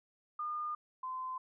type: tone pair in turn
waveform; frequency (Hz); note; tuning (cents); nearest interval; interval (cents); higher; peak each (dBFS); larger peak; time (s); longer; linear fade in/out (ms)
sine; 1215 / 1029.7; D#6 / C6; -42 / -28; minor third; 286; first; -35 / -37; first; 0.39-0.75 / 1.03-1.38; first; 5
effects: none